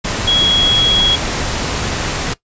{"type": "tone in noise", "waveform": "sine", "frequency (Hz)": 3322, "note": "G#7", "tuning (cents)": 0, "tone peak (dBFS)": -10, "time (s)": [0.27, 1.16], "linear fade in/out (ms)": 10, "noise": "pink", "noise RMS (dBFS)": -19, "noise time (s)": [0.04, 2.34], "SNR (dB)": 6, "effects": ["noise-tail reverb RT60 0.1 s tail -18 dB re dry", "resampled to 16000 Hz"]}